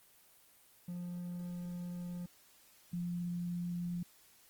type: tone pair in turn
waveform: triangle / sine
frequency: 176.1 / 174.68 Hz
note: F3 / F3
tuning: +15 / +1 cents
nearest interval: unison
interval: 14 cents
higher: first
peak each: -37 / -35 dBFS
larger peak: second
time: 0.88-2.26 / 2.93-4.03 s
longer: first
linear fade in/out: 5 ms
effects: white hiss -64 dBFS RMS until 4.49 s + Opus 24 kbps